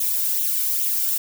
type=noise with flanger; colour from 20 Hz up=violet; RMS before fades=-22 dBFS; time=0-1.18 s; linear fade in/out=5 ms; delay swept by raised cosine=0.29 to 1.39 ms; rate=2.4 Hz; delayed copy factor=+0.55; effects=none